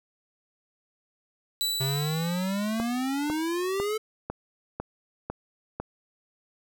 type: tone with exponential decay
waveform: sawtooth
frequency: 3951 Hz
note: B7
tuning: in tune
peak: -21 dBFS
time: 1.61-3.41 s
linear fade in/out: 0 ms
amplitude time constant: 390 ms
type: exponential sweep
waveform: square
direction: up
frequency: 130.81 to 440 Hz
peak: -27 dBFS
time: 1.8-3.98 s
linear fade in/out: 10 ms
type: click train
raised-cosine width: 1 ms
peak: -17 dBFS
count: 7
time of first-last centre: 2.8-5.8 s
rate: 2 Hz
effects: none